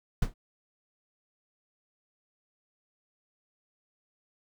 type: noise with exponential decay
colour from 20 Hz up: brown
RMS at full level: -20 dBFS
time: 0.22-0.34 s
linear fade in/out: 5 ms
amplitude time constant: 25 ms
effects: none